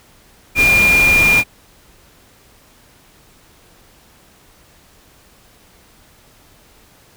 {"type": "tone in noise", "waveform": "sine", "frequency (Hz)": 2408, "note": "D7", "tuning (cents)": 43, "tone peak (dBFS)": -9, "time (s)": [0.55, 1.44], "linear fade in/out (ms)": 50, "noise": "pink", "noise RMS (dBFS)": -20, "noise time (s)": [0.55, 1.44], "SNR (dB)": 8, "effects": ["pink hiss -49 dBFS RMS until 7.16 s"]}